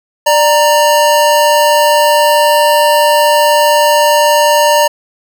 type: tone pair together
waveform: square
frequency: 593.3 / 932.3 Hz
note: D5 / A#5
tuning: +18 / 0 cents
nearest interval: minor sixth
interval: 782 cents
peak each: -10 dBFS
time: 0.26-4.88 s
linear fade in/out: 10 ms
effects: none